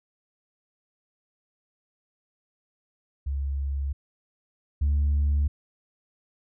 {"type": "tone pair in turn", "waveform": "sine", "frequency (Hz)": [69.3, 72.24], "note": ["C#2", "D2"], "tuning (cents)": [0, -28], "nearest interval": "minor second", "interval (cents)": 72, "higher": "second", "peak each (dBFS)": [-25, -18], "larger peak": "second", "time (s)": [[3.26, 3.93], [4.81, 5.48]], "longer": "neither", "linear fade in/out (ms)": 10, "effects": ["tanh soft clip ceiling -18 dBFS"]}